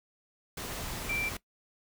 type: tone in noise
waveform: sine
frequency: 2349 Hz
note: D7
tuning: in tune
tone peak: -31 dBFS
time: 1.09-1.29 s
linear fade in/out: 5 ms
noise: pink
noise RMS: -38 dBFS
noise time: 0.57-1.37 s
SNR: +4 dB
effects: noise-tail reverb RT60 0.1 s tail -19 dB re dry